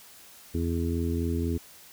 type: harmonic tone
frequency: 84 Hz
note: E2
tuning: 33 cents sharp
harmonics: 1 / 2 / 3 / 4 / 5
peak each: -28 / -36 / -31 / -34 / -36 dBFS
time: 0.54-1.58 s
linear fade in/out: 10 ms
effects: white hiss -51 dBFS RMS until 1.92 s